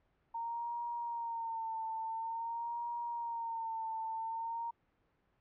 sine tone with vibrato, 919 Hz, A#5, 25 cents flat, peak -36 dBFS, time 0.34-4.71 s, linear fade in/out 10 ms, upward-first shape sine, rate 0.48 Hz, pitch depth 51 cents each way, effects pink hiss -75 dBFS RMS until 5.4 s + low-pass 2000 Hz 12 dB/octave

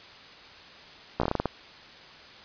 slowing click train, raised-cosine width 1 ms, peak -11 dBFS, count 9, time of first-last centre 1.2-1.457 s, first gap 15 ms, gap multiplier 1.21, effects white hiss -48 dBFS RMS until 2.44 s + resampled to 11025 Hz

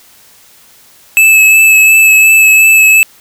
square tone with vibrato, 2607 Hz, E7, 20 cents flat, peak -3 dBFS, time 1.17-3.03 s, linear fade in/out 0 ms, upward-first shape sine, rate 2.8 Hz, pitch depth 16 cents each way, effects white hiss -42 dBFS RMS until 3.2 s

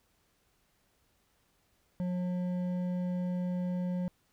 triangle tone with hard clipping, 179.8 Hz, F#3, 49 cents flat, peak -32 dBFS, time 2-4.08 s, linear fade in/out 0 ms, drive 11 dB, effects pink hiss -72 dBFS RMS until 4.32 s

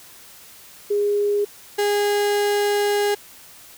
sine / 35% pulse tone pair in turn, 410.4 / 410.4 Hz, G#4 / G#4, -21 / -21 cents, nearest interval unison, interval 0 cents, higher neither, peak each -17 / -16 dBFS, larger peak second, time 0.9-1.45 / 1.78-3.15 s, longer second, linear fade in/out 10 ms, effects white hiss -45 dBFS RMS until 3.77 s

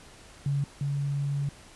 sine tone pair in turn, 140.9 / 141.58 Hz, C#3 / C#3, +29 / +37 cents, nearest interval unison, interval 8 cents, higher second, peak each -24 / -26 dBFS, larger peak first, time 0.46-0.64 / 0.81-1.49 s, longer second, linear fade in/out 2 ms, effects pink hiss -51 dBFS RMS until 1.75 s + resampled to 24000 Hz

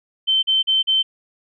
sine tone bursts, 3093 Hz, G7, 24 cents flat, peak -14 dBFS, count 4, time 0.27-1.03 s, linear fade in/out 20 ms, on 160 ms, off 40 ms, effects none

